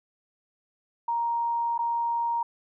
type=tone with dropouts; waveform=sine; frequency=936 Hz; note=A#5; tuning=7 cents sharp; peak=-24 dBFS; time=1.08-2.43 s; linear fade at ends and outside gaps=5 ms; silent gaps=1.779-1.789 s; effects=none